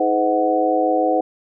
harmonic tone with a mistuned harmonic, 105.8 Hz, G#2, 33 cents sharp, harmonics 3 / 4 / 5 / 6 / 7, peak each -21 / -26 / -20 / -25 / -19 dBFS, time 0-1.21 s, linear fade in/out 5 ms, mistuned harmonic 5, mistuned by -61 cents, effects none

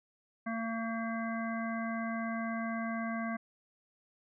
harmonic tone, 227 Hz, A#3, 46 cents flat, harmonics 1 / 3 / 5 / 7 / 9, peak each -35 / -40 / -42 / -43 / -45 dBFS, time 0.46-3.37 s, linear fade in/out 10 ms, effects none

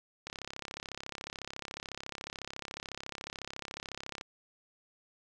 click train, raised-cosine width 0.2 ms, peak -22 dBFS, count 135, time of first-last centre 0.27-4.211 s, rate 34 Hz, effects none

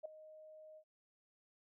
sine tone with ADSR envelope, 622.3 Hz, D#5, in tune, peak -38 dBFS, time 0.03-0.84 s, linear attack 24 ms, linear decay 4 ms, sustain -16 dB, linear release 69 ms, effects none

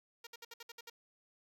5% pulse tone bursts, 466.2 Hz, A#4, in tune, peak -36 dBFS, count 8, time 0.24-0.899 s, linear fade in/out 5 ms, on 29 ms, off 61 ms, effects none

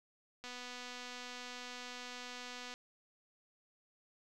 click train, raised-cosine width 0.2 ms, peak -30 dBFS, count 569, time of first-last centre 0.44-2.74 s, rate 247 Hz, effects none

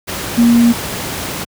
sine tone in noise, 235.7 Hz, A#3, 19 cents sharp, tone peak -6 dBFS, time 0.37-0.73 s, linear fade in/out 20 ms, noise pink, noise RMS -22 dBFS, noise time 0.07-1.45 s, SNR +13 dB, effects high-pass 80 Hz 12 dB/octave

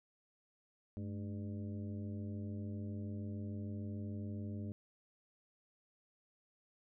harmonic tone with a mistuned harmonic, 99.8 Hz, G2, 32 cents sharp, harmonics 1 / 2 / 3 / 4 / 5 / 6, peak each -42 / -44 / -51 / -56 / -60 / -59 dBFS, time 0.97-4.72 s, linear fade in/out 0 ms, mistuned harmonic 2, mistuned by +110 cents, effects none

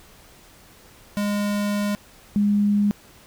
square / sine tone pair in turn, 205.2 / 205.2 Hz, G#3 / G#3, -21 / -21 cents, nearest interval unison, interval 0 cents, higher neither, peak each -22 / -16 dBFS, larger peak second, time 1.17-1.95 / 2.36-2.91 s, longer first, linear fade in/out 0 ms, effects pink hiss -50 dBFS RMS until 3.26 s

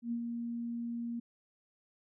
sine tone with ADSR envelope, 235.1 Hz, A#3, 15 cents sharp, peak -31 dBFS, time 0.02-1.2 s, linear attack 97 ms, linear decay 82 ms, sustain -4 dB, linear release 9 ms, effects none

